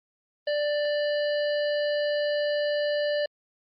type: harmonic tone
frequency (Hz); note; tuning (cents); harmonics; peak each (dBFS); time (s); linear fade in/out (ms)
589; D5; +5; 1 / 3 / 5 / 7 / 8; -24 / -34 / -38 / -41 / -42; 0.47-3.26; 5
effects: Opus 24 kbps